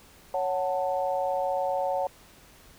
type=chord; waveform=sine; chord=F# minor; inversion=second; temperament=just; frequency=555 / 740 / 888 Hz; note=C#5 / F#5 / A5; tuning=+2 / 0 / +16 cents; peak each=-28 / -29 / -32 dBFS; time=0.34-2.07 s; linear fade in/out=2 ms; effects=pink hiss -54 dBFS RMS until 2.78 s